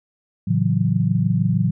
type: chord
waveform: sine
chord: F# minor seventh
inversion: first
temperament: equal with one note detuned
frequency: 112.12 / 138.59 / 164.81 / 185 Hz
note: A2 / C#3 / E3 / F#3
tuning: +33 / 0 / 0 / 0 cents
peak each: -21 / -23 / -21 / -21 dBFS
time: 0.47-1.71 s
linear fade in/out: 10 ms
effects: none